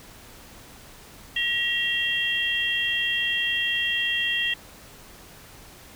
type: tone cluster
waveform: sine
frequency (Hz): 1908 / 2742 / 3231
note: A#6 / F7 / G#7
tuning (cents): +40 / -32 / -48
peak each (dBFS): -27 / -27 / -26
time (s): 1.36-4.54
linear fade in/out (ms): 5
effects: pink hiss -47 dBFS RMS until 5.95 s